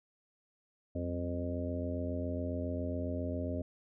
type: harmonic tone with a mistuned harmonic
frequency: 87.31 Hz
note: F2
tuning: in tune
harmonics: 1 / 2 / 3 / 4 / 5 / 6 / 7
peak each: -37 / -46 / -38 / -47 / -46 / -45 / -41 dBFS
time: 0.95-3.62 s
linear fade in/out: 5 ms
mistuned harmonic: 2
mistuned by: +110 cents
effects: none